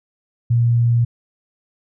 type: tone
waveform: sine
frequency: 118.3 Hz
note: A#2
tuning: 26 cents sharp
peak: -12 dBFS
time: 0.5-1.05 s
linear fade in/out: 10 ms
effects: none